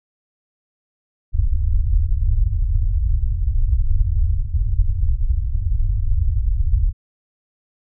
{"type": "low-pass noise", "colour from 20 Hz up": "pink", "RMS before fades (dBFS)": -17, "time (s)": [1.32, 6.93], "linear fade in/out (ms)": 50, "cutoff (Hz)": 100, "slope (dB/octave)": 48, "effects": []}